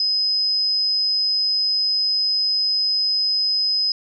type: tone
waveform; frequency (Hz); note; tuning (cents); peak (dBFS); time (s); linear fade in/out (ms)
sine; 5050; D#8; +25; -17; 0-3.92; 2
effects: none